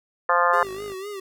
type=harmonic tone; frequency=174.61 Hz; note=F3; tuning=in tune; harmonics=3 / 4 / 5 / 6 / 7 / 8 / 9 / 10; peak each=-24 / -26 / -26 / -22 / -22 / -27 / -34 / -27 dBFS; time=0.29-0.63 s; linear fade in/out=2 ms
type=tone with vibrato; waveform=square; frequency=394.8 Hz; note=G4; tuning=12 cents sharp; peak=-32 dBFS; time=0.53-1.2 s; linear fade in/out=5 ms; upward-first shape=sine; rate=4 Hz; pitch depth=93 cents each way
type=tone; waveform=5% pulse; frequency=51.8 Hz; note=G#1; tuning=4 cents flat; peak=-31 dBFS; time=0.61-0.94 s; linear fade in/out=5 ms
effects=none